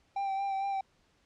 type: tone with vibrato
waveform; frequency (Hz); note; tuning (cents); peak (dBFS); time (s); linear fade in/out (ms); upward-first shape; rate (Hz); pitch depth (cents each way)
triangle; 784; G5; 0; -28; 0.16-0.81; 5; sine; 4.4; 24
effects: pink hiss -69 dBFS RMS until 1.25 s + low-pass 6000 Hz 12 dB/octave